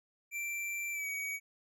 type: tone with pitch glide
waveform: square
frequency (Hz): 2349 to 2259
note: D7 to C#7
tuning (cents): 0 to +32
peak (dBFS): -36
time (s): 0.31-1.4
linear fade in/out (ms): 50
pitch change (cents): -68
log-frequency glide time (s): 0.92-1.07
effects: none